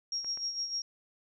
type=tone with tremolo; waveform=sine; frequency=5588 Hz; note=F8; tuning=in tune; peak=-30 dBFS; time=0.12-0.82 s; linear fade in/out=2 ms; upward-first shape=sine; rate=6.6 Hz; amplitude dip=60%
type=clicks; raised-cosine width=0.5 ms; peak=-35 dBFS; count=2; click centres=0.246 / 0.374 s
effects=none